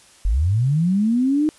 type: linear sweep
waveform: sine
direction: up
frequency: 41.2 to 313 Hz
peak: -15 dBFS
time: 0.25-1.49 s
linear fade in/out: 0 ms
effects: white hiss -50 dBFS RMS until 1.58 s + resampled to 24000 Hz